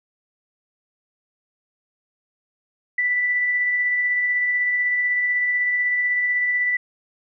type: tone with tremolo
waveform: sine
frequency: 1975.5 Hz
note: B6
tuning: in tune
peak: -17 dBFS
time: 2.98-6.77 s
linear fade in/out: 5 ms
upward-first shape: sine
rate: 16 Hz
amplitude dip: 25%
effects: none